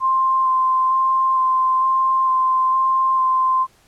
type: tone with vibrato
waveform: sine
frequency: 1046.5 Hz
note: C6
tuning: in tune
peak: -14 dBFS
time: 0-3.67 s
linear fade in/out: 50 ms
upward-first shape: square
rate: 1.1 Hz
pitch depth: 9 cents each way
effects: pink hiss -55 dBFS RMS until 3.87 s + low-pass 12000 Hz 12 dB/octave